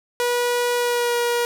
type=tone with pitch glide; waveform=sawtooth; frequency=485.2 to 478 Hz; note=B4 to A#4; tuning=-31 to +43 cents; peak=-15 dBFS; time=0.2-1.45 s; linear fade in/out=0 ms; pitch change=-26 cents; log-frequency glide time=0.76-1.17 s; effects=none